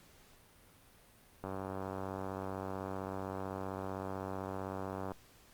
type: click train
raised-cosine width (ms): 1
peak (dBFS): -26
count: 353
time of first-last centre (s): 1.44-5.118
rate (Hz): 95.7
effects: pink hiss -62 dBFS RMS until 5.53 s + Opus 48 kbps